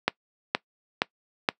click train, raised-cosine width 0.3 ms, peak -4 dBFS, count 4, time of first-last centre 0.08-1.488 s, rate 2.13 Hz, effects noise-tail reverb RT60 0.1 s tail -22 dB re dry + high-pass 200 Hz 12 dB/octave

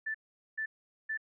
sine tone bursts, 1760 Hz, A6, in tune, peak -32 dBFS, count 3, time 0.06-1.175 s, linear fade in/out 10 ms, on 85 ms, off 430 ms, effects none

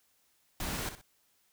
pink noise with echo, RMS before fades -36 dBFS, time 0.6-0.89 s, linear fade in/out 2 ms, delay 62 ms, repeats 2, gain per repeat -10 dB, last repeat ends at 1.014 s, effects white hiss -71 dBFS RMS until 1.52 s

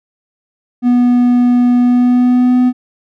triangle tone with pitch glide, 244.8 to 250.1 Hz, B3 to B3, -15 to +22 cents, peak -5 dBFS, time 0.82-2.73 s, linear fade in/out 50 ms, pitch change +37 cents, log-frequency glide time 1.8-2.59 s, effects none

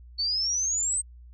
sine exponential sweep, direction up, 4425 to 8372 Hz, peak -24 dBFS, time 0.18-1.02 s, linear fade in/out 20 ms, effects added 60 Hz sine -45 dBFS peak until 1.33 s

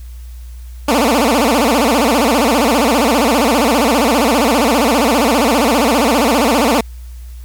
15% pulse tone with vibrato, 258.1 Hz, C4, 23 cents flat, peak -4 dBFS, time 0.88-6.81 s, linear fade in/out 5 ms, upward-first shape sine, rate 15 Hz, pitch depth 270 cents each way, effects added 60 Hz sine -28 dBFS peak until 7.44 s + white hiss -48 dBFS RMS until 7.44 s

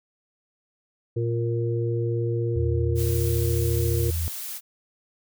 harmonic tone, 116.7 Hz, A#2, 2 cents sharp, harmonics 1 / 3 / 4, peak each -24 / -29 / -30 dBFS, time 1.16-4.11 s, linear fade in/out 10 ms
sine tone, 82.41 Hz, E2, in tune, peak -24 dBFS, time 2.56-4.28 s, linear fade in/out 0 ms
blue noise, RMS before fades -34 dBFS, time 2.95-4.61 s, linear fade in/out 50 ms
effects none

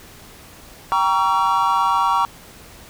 triangle chord, G diminished seventh, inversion none, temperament just, 784 / 940.8 / 1128.9 / 1354.7 Hz, G5 / Bb5 / Db6 / Fb6, 0 / +16 / +31 / +47 cents, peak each -22 / -17 / -17 / -23 dBFS, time 0.92-2.25 s, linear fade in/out 0 ms, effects pink hiss -43 dBFS RMS until 2.89 s

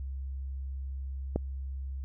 click, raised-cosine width 2 ms, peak -15 dBFS, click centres 1.36 s, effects added 67 Hz sine -34 dBFS peak until 2.04 s

